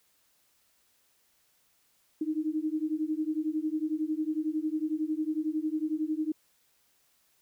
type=beating tone pair; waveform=sine; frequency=305.2 / 316.2 Hz; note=D#4 / D#4; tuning=-33 / +28 cents; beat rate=11 Hz; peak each=-31 dBFS; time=2.21-6.32 s; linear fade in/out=5 ms; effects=white hiss -69 dBFS RMS until 7.41 s